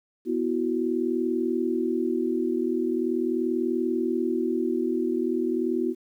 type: chord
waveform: sine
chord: B suspended fourth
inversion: none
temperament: equal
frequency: 246.9 / 329.6 / 370 Hz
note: B3 / E4 / F#4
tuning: 0 / 0 / 0 cents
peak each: -28 / -27 / -27 dBFS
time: 0.25-5.95 s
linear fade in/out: 50 ms
effects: 10-bit